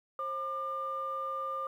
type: tone pair together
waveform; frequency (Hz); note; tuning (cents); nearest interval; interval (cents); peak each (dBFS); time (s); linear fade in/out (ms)
sine; 534 / 1198.8; C5 / D6; +35 / +35; octave + major second; 1400; -39 / -33; 0.19-1.67; 2
effects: tanh soft clip ceiling -26 dBFS + 11-bit